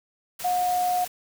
sine tone in noise, 722 Hz, F#5, 43 cents flat, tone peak -21 dBFS, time 0.44-1.05 s, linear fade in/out 10 ms, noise white, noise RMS -36 dBFS, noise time 0.39-1.08 s, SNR +12 dB, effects none

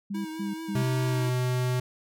sine tone bursts, 200.2 Hz, G3, 37 cents sharp, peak -29 dBFS, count 3, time 0.1-0.83 s, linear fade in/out 10 ms, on 150 ms, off 140 ms
square tone with vibrato, 320 Hz, D#4, 49 cents sharp, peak -35 dBFS, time 0.14-1.3 s, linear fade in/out 10 ms, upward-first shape triangle, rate 4.6 Hz, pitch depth 39 cents each way
square tone with pitch glide, 128.7 to 125.76 Hz, C3 to B2, -28 to +32 cents, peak -25 dBFS, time 0.75-1.8 s, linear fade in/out 5 ms, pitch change -40 cents, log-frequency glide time 1.05-1.29 s
effects none

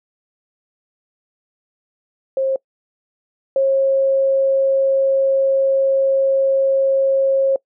sine tone pair in turn, 534 / 540.5 Hz, C5 / C#5, +35 / -44 cents, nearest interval unison, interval 21 cents, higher second, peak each -15 / -12 dBFS, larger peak second, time 2.37-2.56 / 3.56-7.56 s, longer second, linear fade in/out 2 ms, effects noise-tail reverb RT60 0.1 s tail -24 dB re dry

